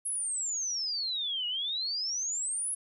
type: exponential two-way sweep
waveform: sine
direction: down then up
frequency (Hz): 10820 to 2864 to 10820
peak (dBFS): -30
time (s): 0.05-2.75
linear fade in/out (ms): 10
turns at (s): 1.47
effects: none